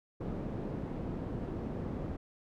white low-pass noise, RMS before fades -38 dBFS, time 0.2-2.17 s, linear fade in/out 10 ms, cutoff 310 Hz, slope 12 dB/octave, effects none

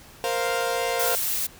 sawtooth chord, Bb suspended second, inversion none, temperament equal, 466.2 / 523.3 / 698.5 Hz, Bb4 / C5 / F5, 0 / 0 / 0 cents, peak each -24 / -24 / -24 dBFS, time 0.24-1.15 s, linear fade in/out 0 ms
blue noise, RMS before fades -26 dBFS, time 0.99-1.47 s, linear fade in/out 10 ms
effects pink hiss -48 dBFS RMS until 1.59 s

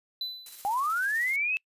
triangle tone with exponential decay, 4000 Hz, B7, 21 cents sharp, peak -27 dBFS, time 0.21-0.72 s, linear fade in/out 2 ms, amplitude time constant 110 ms
blue noise with tremolo, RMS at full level -43 dBFS, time 0.46-1.36 s, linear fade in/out 2 ms, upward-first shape square, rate 16 Hz, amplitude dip 35%
sine linear sweep, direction up, 770 to 2637 Hz, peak -25 dBFS, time 0.65-1.57 s, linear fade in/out 0 ms
effects noise-tail reverb RT60 0.1 s tail -25 dB re dry + resampled to 32000 Hz

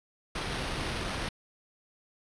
pink noise with sample-and-hold, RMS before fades -34 dBFS, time 0.35-1.29 s, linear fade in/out 5 ms, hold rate 7350 Hz, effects resampled to 22050 Hz

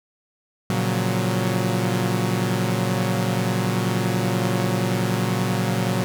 sawtooth chord, Gb major seventh, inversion first, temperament equal, 116.54 / 138.59 / 174.61 / 185 Hz, Bb2 / Db3 / F3 / Gb3, 0 / 0 / 0 / 0 cents, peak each -20 / -24 / -26 / -20 dBFS, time 0.7-6.04 s, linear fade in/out 0 ms, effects none

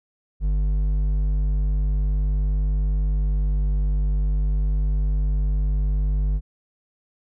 sine tone with hard clipping, 49.87 Hz, G1, 30 cents sharp, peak -20 dBFS, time 0.4-6.41 s, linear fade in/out 50 ms, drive 6 dB, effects none

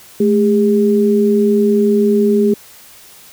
sine tone pair together, 215.4 / 405.7 Hz, A3 / G#4, -37 / -41 cents, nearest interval major seventh, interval 1096 cents, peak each -12 dBFS, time 0.2-2.54 s, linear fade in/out 5 ms, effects white hiss -41 dBFS RMS until 3.32 s

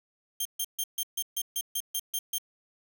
10% pulse tone bursts, 3183 Hz, G7, 26 cents sharp, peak -20 dBFS, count 11, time 0.4-2.383 s, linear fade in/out 5 ms, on 53 ms, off 140 ms, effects 8-bit

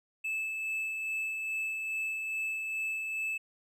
triangle tone with tremolo, 2619 Hz, E7, 12 cents flat, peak -29 dBFS, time 0.24-3.38 s, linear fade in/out 10 ms, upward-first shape sine, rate 2.4 Hz, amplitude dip 30%, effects none

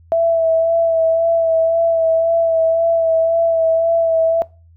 sine tone with vibrato, 659.3 Hz, E5, in tune, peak -11 dBFS, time 0.12-4.42 s, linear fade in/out 0 ms, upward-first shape sine, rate 1.9 Hz, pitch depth 22 cents each way, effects noise-tail reverb RT60 0.3 s tail -21 dB re dry + added 83 Hz sine -44 dBFS peak until 4.76 s

